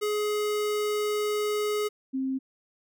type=tone pair in turn; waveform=square / sine; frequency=420 / 264.6 Hz; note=G#4 / C4; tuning=+19 / +20 cents; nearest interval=minor sixth; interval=799 cents; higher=first; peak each=-26 dBFS; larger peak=neither; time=0.01-1.89 / 2.13-2.39 s; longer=first; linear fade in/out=20 ms; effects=none